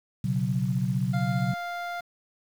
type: chord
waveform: sine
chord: B suspended second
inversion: none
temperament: equal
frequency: 123.47 / 138.59 / 185 Hz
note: B2 / C#3 / F#3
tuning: 0 / 0 / 0 cents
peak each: -28 dBFS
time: 0.24-1.54 s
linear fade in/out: 5 ms
type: tone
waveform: 25% pulse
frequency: 698.5 Hz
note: F5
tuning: in tune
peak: -28 dBFS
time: 1.13-2.01 s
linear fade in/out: 10 ms
effects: low-pass 4000 Hz 12 dB/octave + 8-bit